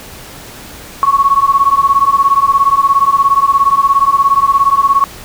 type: beating tone pair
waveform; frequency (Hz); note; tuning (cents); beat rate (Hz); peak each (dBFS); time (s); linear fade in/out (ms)
sine; 1100 / 1117; C#6 / C#6; -14 / +13; 17; -10; 1.03-5.04; 0
effects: pink hiss -32 dBFS RMS until 5.24 s